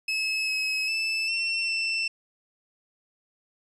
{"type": "tone with pitch steps", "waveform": "30% pulse", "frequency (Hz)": [2587, 2564, 2633, 2704, 2677], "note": ["E7", "E7", "E7", "E7", "E7"], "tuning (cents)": [-33, -49, -3, 43, 26], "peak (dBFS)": -22, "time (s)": [0.08, 2.08], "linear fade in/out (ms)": 5, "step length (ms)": 400, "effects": ["resampled to 22050 Hz", "10-bit"]}